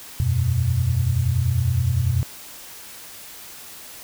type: chord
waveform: sine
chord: E suspended second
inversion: none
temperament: equal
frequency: 82.41 / 92.5 / 123.47 Hz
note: E2 / F#2 / B2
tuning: 0 / 0 / 0 cents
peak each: -25 / -22 / -20 dBFS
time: 0.2-2.23 s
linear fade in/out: 0 ms
effects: white hiss -40 dBFS RMS until 4.03 s